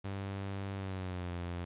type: tone with pitch glide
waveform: sawtooth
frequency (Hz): 98 to 87.31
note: G2 to F2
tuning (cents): 0 to 0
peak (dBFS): -33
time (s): 0.04-1.65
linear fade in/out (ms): 10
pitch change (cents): -200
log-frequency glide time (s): 0.75-1.35
effects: resampled to 8000 Hz + 11-bit